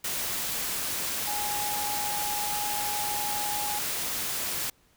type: tone in noise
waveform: sine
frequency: 830.6 Hz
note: G#5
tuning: in tune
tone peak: -32 dBFS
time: 1.27-3.79 s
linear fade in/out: 5 ms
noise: white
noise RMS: -31 dBFS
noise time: 0.04-4.7 s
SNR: -4 dB
effects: pink hiss -64 dBFS RMS until 4.96 s